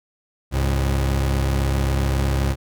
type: tone pair together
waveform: 30% pulse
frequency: 67.7 / 103.83 Hz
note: C#2 / G#2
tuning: -40 / 0 cents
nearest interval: perfect fifth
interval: 740 cents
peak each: -16 / -24 dBFS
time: 0.51-2.56 s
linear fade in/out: 50 ms
effects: none